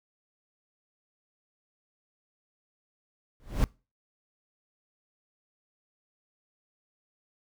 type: noise with exponential growth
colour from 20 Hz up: brown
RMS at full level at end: -20 dBFS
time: 3.4-3.64 s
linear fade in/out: 0 ms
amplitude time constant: 52 ms
effects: noise-tail reverb RT60 0.3 s tail -23 dB re dry